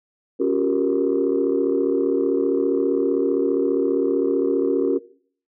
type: chord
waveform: sine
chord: G half-diminished seventh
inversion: second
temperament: equal with one note detuned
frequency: 277.2 / 356.8 / 392 / 466.2 Hz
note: Db4 / F4 / G4 / Bb4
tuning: 0 / +37 / 0 / 0 cents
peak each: -22 dBFS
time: 0.39-4.99 s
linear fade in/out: 20 ms
effects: noise-tail reverb RT60 0.5 s tail -18 dB re dry + tanh soft clip ceiling -10 dBFS